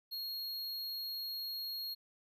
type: tone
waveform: square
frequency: 4284 Hz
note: C8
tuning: 40 cents sharp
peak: -39 dBFS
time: 0.11-1.95 s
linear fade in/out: 20 ms
effects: none